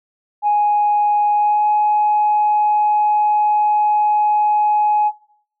sine tone with pitch glide, 832 to 841.2 Hz, G#5 to G#5, +3 to +22 cents, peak -11 dBFS, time 0.42-5.12 s, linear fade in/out 50 ms, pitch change +19 cents, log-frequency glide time 1.33-1.67 s, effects noise-tail reverb RT60 0.6 s tail -19 dB re dry + tanh soft clip ceiling -8 dBFS

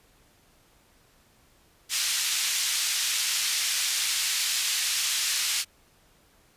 white band-pass noise, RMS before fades -27 dBFS, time 1.89-5.65 s, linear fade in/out 50 ms, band 2300 to 7000 Hz, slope 12 dB/octave, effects pink hiss -61 dBFS RMS until 6.56 s + resampled to 32000 Hz

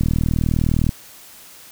click train, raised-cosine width 5 ms, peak -6 dBFS, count 36, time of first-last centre 0.01-0.892 s, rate 39.7 Hz, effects white hiss -43 dBFS RMS until 1.71 s

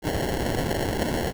blue noise with sample-and-hold, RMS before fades -26 dBFS, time 0.02-1.33 s, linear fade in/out 50 ms, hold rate 1225 Hz, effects none

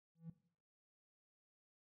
triangle tone with exponential growth, 164.81 Hz, E3, in tune, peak -40 dBFS, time 0.15-0.3 s, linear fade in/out 5 ms, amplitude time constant 32 ms, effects noise-tail reverb RT60 0.6 s tail -19 dB re dry + tanh soft clip ceiling -42 dBFS

